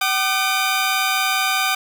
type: tone pair together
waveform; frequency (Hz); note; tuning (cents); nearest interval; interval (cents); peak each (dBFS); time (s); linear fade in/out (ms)
15% pulse; 763 / 1207; G5 / D6; -47 / +47; minor sixth; 794; -14; 0.01-1.75; 5
effects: none